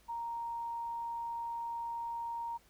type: tone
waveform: sine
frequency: 932.3 Hz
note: A#5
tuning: in tune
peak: -36 dBFS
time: 0.08-2.58 s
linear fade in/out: 20 ms
effects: added 51 Hz sine -67 dBFS peak until 2.69 s + pink hiss -66 dBFS RMS until 2.69 s